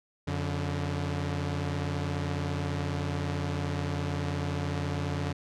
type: tone pair together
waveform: sawtooth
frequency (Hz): 89.3 / 144.1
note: F2 / D3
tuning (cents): +39 / -33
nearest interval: minor sixth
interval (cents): 828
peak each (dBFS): -28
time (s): 0.27-5.33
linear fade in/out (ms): 10
effects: low-pass 6000 Hz 12 dB/octave